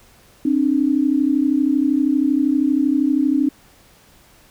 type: tone pair together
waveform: sine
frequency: 267.3 / 300 Hz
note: C4 / D4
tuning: +37 / +37 cents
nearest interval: major second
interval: 200 cents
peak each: -17 dBFS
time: 0.45-3.49 s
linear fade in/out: 5 ms
effects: pink hiss -51 dBFS RMS until 4.5 s